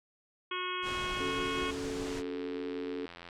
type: harmonic tone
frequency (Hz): 364.3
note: F#4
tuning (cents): -27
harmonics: 1 / 3 / 4 / 5 / 6 / 7 / 8 / 9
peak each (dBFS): -41 / -37 / -42 / -49 / -43 / -42 / -46 / -41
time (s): 0.51-1.71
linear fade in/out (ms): 5
type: low-pass noise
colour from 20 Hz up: pink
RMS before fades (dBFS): -42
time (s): 0.82-2.23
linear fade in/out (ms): 50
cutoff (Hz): 8100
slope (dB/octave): 24
type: chord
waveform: sine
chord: F# minor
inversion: second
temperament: equal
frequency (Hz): 277.2 / 370 / 440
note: C#4 / F#4 / A4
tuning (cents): 0 / 0 / 0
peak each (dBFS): -38 / -43 / -38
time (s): 1.2-3.06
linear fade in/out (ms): 5
type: click train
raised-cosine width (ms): 0.3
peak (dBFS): -30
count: 106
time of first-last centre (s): 2.07-3.288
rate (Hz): 86.2
effects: none